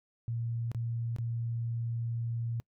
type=tone with dropouts; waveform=sine; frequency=116.5 Hz; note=A#2; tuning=1 cent flat; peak=-31 dBFS; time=0.28-2.6 s; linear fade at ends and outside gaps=0 ms; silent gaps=0.716-0.747 / 1.163-1.185 s; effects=noise-tail reverb RT60 0.1 s tail -26 dB re dry